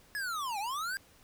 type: linear two-way sweep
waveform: square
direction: down then up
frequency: 1723 to 773 to 1622 Hz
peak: -34 dBFS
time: 0.15-0.97 s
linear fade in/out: 0 ms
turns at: 0.59 s
effects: pink hiss -61 dBFS RMS until 1.23 s